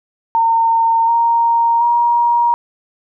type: tone with pitch steps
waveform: sine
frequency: 913 / 930 / 947.4 Hz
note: A#5 / A#5 / A#5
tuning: -36 / -4 / +28 cents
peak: -10 dBFS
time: 0.35-2.54 s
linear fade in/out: 0 ms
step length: 730 ms
effects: none